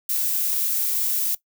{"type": "noise", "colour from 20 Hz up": "violet", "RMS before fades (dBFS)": -23, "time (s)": [0.09, 1.35], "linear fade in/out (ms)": 5, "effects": ["noise-tail reverb RT60 0.1 s tail -18 dB re dry"]}